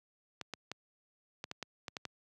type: clicks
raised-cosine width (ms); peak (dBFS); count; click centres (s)
0.2; -22; 9; 0.413 / 0.537 / 0.716 / 1.441 / 1.514 / 1.627 / 1.882 / 1.968 / 2.053
effects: high-pass 100 Hz 12 dB/octave